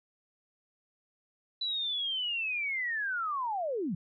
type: linear sweep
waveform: sine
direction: down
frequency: 3987 to 148.7 Hz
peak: -30 dBFS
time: 1.61-3.95 s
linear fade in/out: 5 ms
effects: none